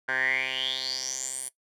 10% pulse tone with band-pass filter sweep, 130.81 Hz, C3, in tune, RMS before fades -30 dBFS, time 0.08-1.49 s, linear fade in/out 10 ms, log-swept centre 1500 to 10000 Hz, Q 8.5, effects noise-tail reverb RT60 0.1 s tail -18 dB re dry

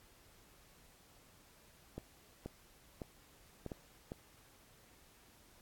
clicks, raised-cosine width 2 ms, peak -29 dBFS, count 6, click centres 1.98 / 2.46 / 3.018 / 3.663 / 3.718 / 4.119 s, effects pink hiss -64 dBFS RMS until 5.61 s + AAC 64 kbps

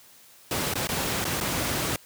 pink noise with dropouts, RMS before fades -27 dBFS, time 0.51-1.96 s, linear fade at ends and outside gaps 1 ms, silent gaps 0.738-0.755 / 0.872-0.89 / 1.243-1.252 / 1.402-1.41 s, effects white hiss -53 dBFS RMS until 2.05 s + high-pass 80 Hz 12 dB/octave

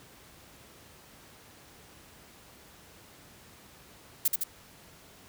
violet noise with echo, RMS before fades -24 dBFS, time 4.25-4.28 s, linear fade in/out 5 ms, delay 79 ms, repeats 2, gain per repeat -3 dB, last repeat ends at 4.438 s, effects pink hiss -54 dBFS RMS until 5.28 s + high-pass 60 Hz 12 dB/octave

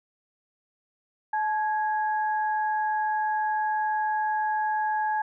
sine tone pair together, 859.6 / 1651 Hz, A5 / G#6, -41 / -11 cents, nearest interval major seventh, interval 1130 cents, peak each -24 / -32 dBFS, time 1.33-5.22 s, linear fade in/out 5 ms, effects none

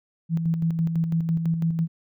sine tone with tremolo, 164.81 Hz, E3, in tune, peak -19 dBFS, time 0.29-1.88 s, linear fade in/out 50 ms, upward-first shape square, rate 6 Hz, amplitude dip 45%, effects none

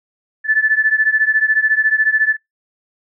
sine beating tone pair, 1740 / 1754 Hz, A6 / A6, -20 / -6 cents, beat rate 14 Hz, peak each -14 / -16 dBFS, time 0.44-2.37 s, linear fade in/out 50 ms, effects noise-tail reverb RT60 0.2 s tail -26 dB re dry

